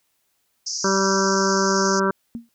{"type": "band-pass noise", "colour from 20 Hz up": "pink", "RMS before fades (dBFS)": -28, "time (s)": [0.66, 2], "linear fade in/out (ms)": 10, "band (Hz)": [4900, 6600], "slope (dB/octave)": 96}
{"type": "harmonic tone", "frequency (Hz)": 193.8, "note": "G3", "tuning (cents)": -20, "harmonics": [1, 2, 3, 5, 6, 7, 8], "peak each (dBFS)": [-23, -22, -28, -26, -28, -26, -28], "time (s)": [0.84, 2.11], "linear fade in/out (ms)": 5}
{"type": "tone with exponential decay", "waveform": "sine", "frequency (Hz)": 233.1, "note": "A#3", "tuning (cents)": 0, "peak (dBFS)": -24, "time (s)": [2.35, 2.49], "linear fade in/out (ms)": 0, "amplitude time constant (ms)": 30}
{"effects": ["white hiss -69 dBFS RMS until 2.54 s"]}